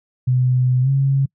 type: tone with pitch glide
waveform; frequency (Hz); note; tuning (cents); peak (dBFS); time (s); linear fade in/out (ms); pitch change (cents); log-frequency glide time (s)
sine; 126.7 to 136.58; B2 to C#3; +45 to -25; -13; 0.27-1.26; 10; +130; 0.82-0.89
effects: noise-tail reverb RT60 0.1 s tail -26 dB re dry